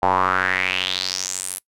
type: tone with band-pass filter sweep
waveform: square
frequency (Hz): 46.42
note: F#1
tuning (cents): +6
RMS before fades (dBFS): -22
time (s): 0.02-1.59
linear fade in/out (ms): 10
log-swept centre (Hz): 800 to 11000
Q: 4.7
effects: noise-tail reverb RT60 0.1 s tail -23 dB re dry